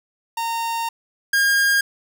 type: tone pair in turn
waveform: 45% pulse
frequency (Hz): 920 / 1619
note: A#5 / G#6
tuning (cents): -23 / -45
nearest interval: minor seventh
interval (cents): 978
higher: second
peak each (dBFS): -22 / -15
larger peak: second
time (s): 0.37-0.89 / 1.33-1.81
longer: first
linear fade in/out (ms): 5
effects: none